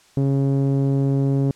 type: tone with low-pass filter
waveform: sawtooth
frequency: 137.3 Hz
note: C#3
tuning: 16 cents flat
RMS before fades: -19 dBFS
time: 0.17-1.51 s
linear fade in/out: 0 ms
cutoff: 380 Hz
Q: 1.1
effects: white hiss -54 dBFS RMS until 1.55 s + low-pass 8000 Hz 12 dB/octave